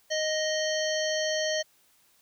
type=harmonic tone; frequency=622 Hz; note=D#5; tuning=1 cent flat; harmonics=1 / 3 / 5 / 7 / 9 / 10; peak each=-28 / -33 / -35 / -36 / -38 / -38 dBFS; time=0.1-1.63 s; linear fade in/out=20 ms; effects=white hiss -64 dBFS RMS until 2.21 s